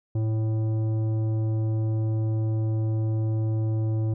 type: tone with tanh clipping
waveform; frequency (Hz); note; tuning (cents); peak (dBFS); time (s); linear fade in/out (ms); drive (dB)
triangle; 110.1; A2; +2; -24; 0.15-4.14; 5; 15
effects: none